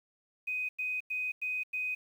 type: tone bursts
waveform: sine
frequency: 2504 Hz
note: D#7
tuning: 10 cents sharp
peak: -31 dBFS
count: 5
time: 0.47-1.95 s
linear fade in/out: 10 ms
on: 220 ms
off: 95 ms
effects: 10-bit